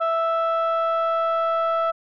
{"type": "tone pair together", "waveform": "sine", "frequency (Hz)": [659.2, 1318.5], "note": ["E5", "E6"], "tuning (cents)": [0, 0], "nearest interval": "octave", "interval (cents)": 1200, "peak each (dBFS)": [-20, -20], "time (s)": [0, 1.92], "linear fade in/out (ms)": 20, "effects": ["tanh soft clip ceiling -16 dBFS"]}